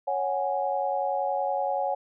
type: chord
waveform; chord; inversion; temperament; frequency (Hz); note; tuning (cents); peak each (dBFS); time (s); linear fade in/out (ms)
sine; C# suspended fourth; none; equal; 554.4 / 740 / 830.6; C#5 / F#5 / G#5; 0 / 0 / 0; -29; 0.07-1.95; 10
effects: none